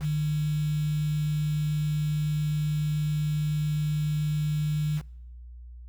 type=tone with quantisation; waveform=sine; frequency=151.2 Hz; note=D#3; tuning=49 cents flat; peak=-24 dBFS; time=0-5.02 s; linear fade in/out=50 ms; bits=7; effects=noise-tail reverb RT60 0.9 s tail -25 dB re dry + added 60 Hz sine -41 dBFS peak until 5.88 s